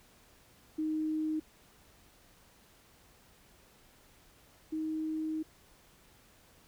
sine tone pair in turn, 311.5 / 314.2 Hz, D#4 / D#4, +2 / +17 cents, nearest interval unison, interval 15 cents, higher second, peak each -30 / -32 dBFS, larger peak first, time 0.78-1.4 / 4.72-5.43 s, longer second, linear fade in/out 10 ms, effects pink hiss -62 dBFS RMS until 6.67 s

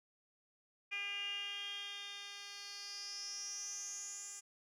10% pulse tone with band-pass filter sweep, 403 Hz, G4, 48 cents sharp, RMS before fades -45 dBFS, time 0.91-4.41 s, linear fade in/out 20 ms, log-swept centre 2500 to 7600 Hz, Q 8.6, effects none

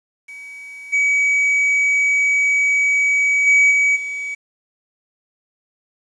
triangle tone with level steps, 2272 Hz, C#7, 42 cents sharp, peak -31 / -12 / -8 / -11 / -22 dBFS, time 0.28-4.35 s, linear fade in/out 10 ms, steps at 0.92 / 3.46 / 3.7 / 3.95 s, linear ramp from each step 20 ms, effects resampled to 22050 Hz + 8-bit

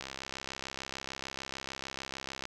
click train, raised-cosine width 0.2 ms, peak -21 dBFS, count 164, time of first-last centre 0.01-2.454 s, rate 66.7 Hz, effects none

